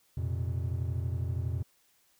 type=chord; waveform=triangle; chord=F suspended fourth; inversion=none; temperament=equal with one note detuned; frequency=87.31 / 116.54 / 128.86 Hz; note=F2 / Bb2 / C3; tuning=0 / 0 / -26 cents; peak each=-30 / -33 / -35 dBFS; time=0.17-1.63 s; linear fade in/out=5 ms; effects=white hiss -68 dBFS RMS until 2.19 s